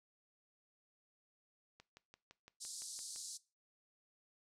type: click train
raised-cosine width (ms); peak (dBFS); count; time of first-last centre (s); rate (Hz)
0.2; -39; 9; 1.8-3.161; 5.88
type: band-pass noise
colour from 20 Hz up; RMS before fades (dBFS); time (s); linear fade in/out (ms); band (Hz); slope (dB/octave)
white; -48; 2.6-3.38; 20; 4200 to 9600; 48
effects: noise-tail reverb RT60 0.3 s tail -20 dB re dry